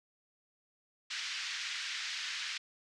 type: band-pass noise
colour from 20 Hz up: pink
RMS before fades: -39 dBFS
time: 1.1-2.58 s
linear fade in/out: 10 ms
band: 1700 to 5900 Hz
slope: 24 dB/octave
effects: low-pass 9000 Hz 12 dB/octave